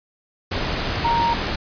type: tone in noise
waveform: sine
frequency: 932.3 Hz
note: A#5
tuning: in tune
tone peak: -17 dBFS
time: 1.04-1.34 s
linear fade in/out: 10 ms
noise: pink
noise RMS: -24 dBFS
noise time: 0.51-1.56 s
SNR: +4 dB
effects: resampled to 11025 Hz